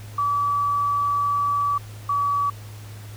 sine tone pair in turn, 1149 / 1142.4 Hz, D6 / D6, -38 / -48 cents, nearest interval unison, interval 10 cents, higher first, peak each -19 dBFS, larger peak neither, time 0.18-1.78 / 2.09-2.5 s, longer first, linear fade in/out 5 ms, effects added 105 Hz sine -36 dBFS peak until 3.16 s + pink hiss -46 dBFS RMS until 3.16 s

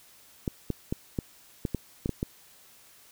clicks, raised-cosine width 3 ms, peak -15 dBFS, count 9, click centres 0.478 / 0.703 / 0.925 / 1.188 / 1.652 / 1.747 / 2.059 / 2.093 / 2.229 s, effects white hiss -56 dBFS RMS until 3.11 s

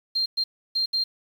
sine tone bursts at uneven times, 4186 Hz, C8, in tune, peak -21 dBFS, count 4, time 0.15-0.26 / 0.37-0.44 / 0.75-0.86 / 0.93-1.04 s, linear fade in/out 10 ms, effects 8-bit

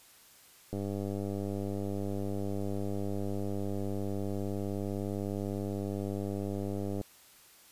click train, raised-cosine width 2 ms, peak -23 dBFS, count 628, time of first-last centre 0.73-7.013 s, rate 99.8 Hz, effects white hiss -58 dBFS RMS until 7.71 s + resampled to 32000 Hz

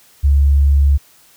sine tone, 70.4 Hz, C#2, 27 cents sharp, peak -8 dBFS, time 0.23-0.98 s, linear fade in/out 20 ms, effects white hiss -49 dBFS RMS until 1.36 s

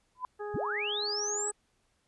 sine tone with exponential growth, 1007 Hz, B5, 33 cents sharp, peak -28 dBFS, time 0.15-0.25 s, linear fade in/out 1 ms, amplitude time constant 20 ms
harmonic tone, 415.3 Hz, G#4, in tune, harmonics 1 / 2 / 3 / 4, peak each -36 / -42 / -46 / -48 dBFS, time 0.39-1.52 s, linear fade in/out 20 ms
sine linear sweep, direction up, 51.91 to 8140 Hz, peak -31 dBFS, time 0.54-1.51 s, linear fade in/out 5 ms
effects pink hiss -73 dBFS RMS until 2.07 s + resampled to 24000 Hz

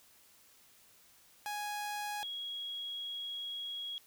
sawtooth / sine tone pair in turn, 830.6 / 3311 Hz, G#5 / G#7, 0 / -6 cents, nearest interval 2 octaves, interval 2394 cents, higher second, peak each -33 / -38 dBFS, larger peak first, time 1.46-2.23 / 2.23-3.98 s, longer second, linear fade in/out 0 ms, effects white hiss -63 dBFS RMS until 4.06 s

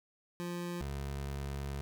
25% pulse tone pair in turn, 174.61 / 69.53 Hz, F3 / C#2, 0 / +6 cents, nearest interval octave + major third, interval 1594 cents, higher first, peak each -33 / -33 dBFS, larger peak neither, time 0.4-0.81 / 0.81-1.81 s, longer second, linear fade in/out 0 ms, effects none

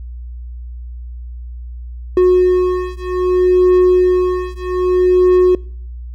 triangle beating tone pair, 364.2 / 364.83 Hz, F#4 / F#4, -27 / -24 cents, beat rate 0.63 Hz, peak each -11 dBFS, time 2.17-5.55 s, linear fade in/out 2 ms, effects noise-tail reverb RT60 0.6 s tail -24 dB re dry + added 60 Hz sine -26 dBFS peak until 6.14 s

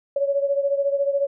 sine beating tone pair, 557 / 571 Hz, C#5 / D5, +8 / -49 cents, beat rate 14 Hz, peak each -20 / -25 dBFS, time 0.16-1.27 s, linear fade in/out 5 ms, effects none

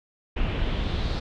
brown noise with low-pass filter sweep, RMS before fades -26 dBFS, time 0.36-1.2 s, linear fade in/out 10 ms, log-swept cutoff 2700 to 4300 Hz, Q 3.4, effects none

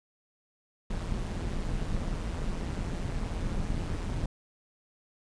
brown noise with amplitude modulation, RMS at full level -29 dBFS, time 0.9-4.26 s, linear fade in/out 5 ms, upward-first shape sine, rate 172 Hz, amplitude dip 65%, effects resampled to 22050 Hz

